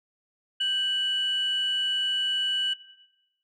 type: tone pair together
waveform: sine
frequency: 1563.6 / 2954 Hz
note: G6 / F#7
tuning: -5 / -3 cents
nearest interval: major seventh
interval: 1102 cents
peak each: -33 / -22 dBFS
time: 0.6-2.74 s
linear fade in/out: 10 ms
effects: noise-tail reverb RT60 1.0 s tail -19 dB re dry + tanh soft clip ceiling -20 dBFS